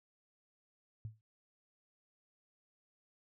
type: tone with exponential decay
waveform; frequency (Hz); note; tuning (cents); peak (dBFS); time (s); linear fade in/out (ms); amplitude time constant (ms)
sine; 109.5; A2; -8; -37; 1.05-1.21; 0; 33
effects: none